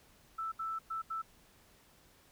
sine tone bursts at uneven times, 1321 Hz, E6, 3 cents sharp, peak -35 dBFS, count 4, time 0.38-0.52 / 0.59-0.79 / 0.9-1.02 / 1.1-1.22 s, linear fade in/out 10 ms, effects pink hiss -64 dBFS RMS until 2.31 s

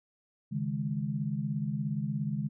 sine chord, C# suspended second, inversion none, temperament equal, 138.59 / 155.56 / 207.7 Hz, C#3 / D#3 / G#3, 0 / 0 / 0 cents, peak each -34 dBFS, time 0.51-2.49 s, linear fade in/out 20 ms, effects none

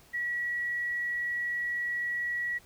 sine tone, 1928 Hz, B6, 42 cents flat, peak -29 dBFS, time 0.13-2.59 s, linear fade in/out 20 ms, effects pink hiss -58 dBFS RMS until 2.65 s

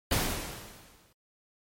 pink noise with exponential decay, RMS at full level -25 dBFS, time 0.11-1.13 s, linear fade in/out 5 ms, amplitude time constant 220 ms, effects MP3 64 kbps

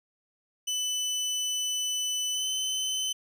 25% pulse tone with pitch glide, 3000 to 3042 Hz, F#7 to F#7, +23 to +47 cents, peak -24 dBFS, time 0.67-3.13 s, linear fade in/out 10 ms, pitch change +24 cents, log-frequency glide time 2.33-2.47 s, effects none

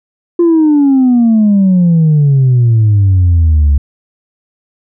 sine exponential sweep, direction down, 349.2 to 69.3 Hz, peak -3 dBFS, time 0.39-3.78 s, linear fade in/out 5 ms, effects tanh soft clip ceiling -3 dBFS

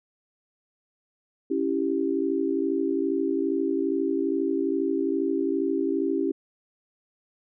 sine chord, C# diminished, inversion none, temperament equal, 277.2 / 329.6 / 392 Hz, C#4 / E4 / G4, 0 / 0 / 0 cents, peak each -27 dBFS, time 1.5-6.32 s, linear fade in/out 10 ms, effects none

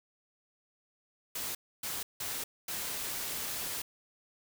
white noise bursts at uneven times, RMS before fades -37 dBFS, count 4, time 1.35-1.55 / 1.83-2.03 / 2.2-2.44 / 2.68-3.82 s, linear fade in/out 5 ms, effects none

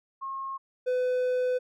sine / triangle tone pair in turn, 1079 / 502.8 Hz, C#6 / B4, -47 / +31 cents, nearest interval octave + minor second, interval 1322 cents, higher first, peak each -32 / -22 dBFS, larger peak second, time 0.21-0.58 / 0.86-1.59 s, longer second, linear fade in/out 20 ms, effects none

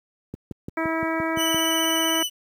click train, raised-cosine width 3 ms, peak -18 dBFS, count 8, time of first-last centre 0.34-1.545 s, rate 5.81 Hz
harmonic tone, 324.3 Hz, E4, 28 cents flat, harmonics 1 / 2 / 3 / 4 / 5 / 6 / 7, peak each -26 / -29 / -31 / -32 / -33 / -34 / -34 dBFS, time 0.77-2.23 s, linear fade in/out 5 ms
sawtooth tone with vibrato, 2981 Hz, F#7, 12 cents sharp, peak -20 dBFS, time 1.36-2.3 s, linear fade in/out 50 ms, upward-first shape triangle, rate 16 Hz, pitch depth 20 cents each way
effects high-pass 80 Hz 12 dB/octave + 9-bit

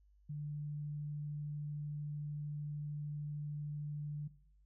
sine tone, 147.8 Hz, D3, 11 cents sharp, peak -39 dBFS, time 0.29-4.28 s, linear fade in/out 10 ms, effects noise-tail reverb RT60 0.6 s tail -17 dB re dry + added 50 Hz sine -64 dBFS peak until 4.65 s

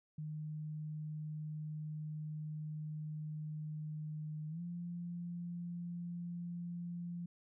sine tone with pitch glide, 153.3 to 173.07 Hz, D#3 to F3, -25 to -15 cents, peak -40 dBFS, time 0.18-7.26 s, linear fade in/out 5 ms, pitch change +210 cents, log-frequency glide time 4.49-4.61 s, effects none

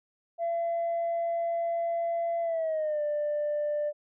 sine tone with pitch glide, 677 to 592.8 Hz, E5 to D5, +46 to +16 cents, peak -25 dBFS, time 0.38-3.93 s, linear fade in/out 50 ms, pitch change -230 cents, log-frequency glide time 2.42-3.02 s, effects tanh soft clip ceiling -24 dBFS

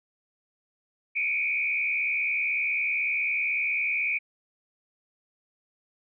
sine tone with frequency modulation, 2362 Hz, D7, 9 cents sharp, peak -24 dBFS, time 1.15-4.19 s, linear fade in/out 20 ms, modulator 70 Hz, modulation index 1.9, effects none

